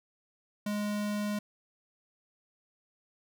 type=tone; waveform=square; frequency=207.7 Hz; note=G#3; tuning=in tune; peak=-31 dBFS; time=0.66-1.39 s; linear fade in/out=5 ms; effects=none